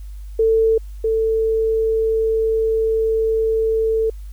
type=tone pair in turn; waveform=sine; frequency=446.4 / 444.7 Hz; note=A4 / A4; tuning=+25 / +18 cents; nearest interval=unison; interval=7 cents; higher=first; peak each=-12 / -15 dBFS; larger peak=first; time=0.39-0.78 / 1.04-4.1 s; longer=second; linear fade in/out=5 ms; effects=added 50 Hz sine -30 dBFS peak until 4.32 s + white hiss -56 dBFS RMS until 4.32 s